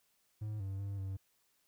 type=tone with pitch steps; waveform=triangle; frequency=106.9 / 96.9 / 99.4 / 96.2 Hz; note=A2 / G2 / G2 / G2; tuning=-49 / -20 / +25 / -32 cents; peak=-35 dBFS; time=0.41-1.17 s; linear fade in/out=10 ms; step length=190 ms; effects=white hiss -75 dBFS RMS until 1.67 s